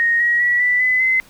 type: tone with pitch steps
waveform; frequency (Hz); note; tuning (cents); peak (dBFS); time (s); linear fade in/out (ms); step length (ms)
sine; 1864.7 / 1900.6 / 1937.2 / 1974.4 / 2012 / 2051; A#6 / A#6 / B6 / B6 / B6 / C7; 0 / +33 / -34 / -1 / +32 / -35; -13; 0-1.2; 0; 200
effects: pink hiss -48 dBFS RMS until 1.29 s